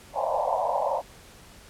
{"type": "band-pass noise", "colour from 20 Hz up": "pink", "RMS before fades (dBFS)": -26, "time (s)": [0.13, 1.02], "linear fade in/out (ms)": 50, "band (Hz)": [520, 1000], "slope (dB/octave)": 96, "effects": ["pink hiss -50 dBFS RMS until 1.69 s", "low-pass 12000 Hz 12 dB/octave"]}